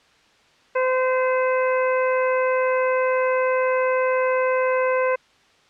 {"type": "harmonic tone", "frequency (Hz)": 514, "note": "C5", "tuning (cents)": -31, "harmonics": [1, 2, 3, 4, 5], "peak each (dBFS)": [-19, -25, -29, -31, -33], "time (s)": [0.75, 5.16], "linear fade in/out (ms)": 10, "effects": ["white hiss -56 dBFS RMS until 5.69 s", "low-pass 4000 Hz 12 dB/octave"]}